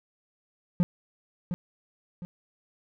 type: tone with echo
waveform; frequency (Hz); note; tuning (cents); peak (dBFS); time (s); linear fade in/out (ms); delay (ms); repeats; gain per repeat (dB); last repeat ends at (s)
triangle; 176.2; F3; +16; -17; 0.8-0.83; 0; 710; 2; -8; 2.25
effects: none